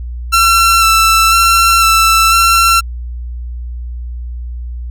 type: tone with vibrato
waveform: sawtooth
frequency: 1342 Hz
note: E6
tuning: 31 cents sharp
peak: -3 dBFS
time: 0.32-2.81 s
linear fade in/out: 20 ms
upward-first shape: square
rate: 1 Hz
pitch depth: 15 cents each way
effects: added 60 Hz sine -20 dBFS peak until 4.9 s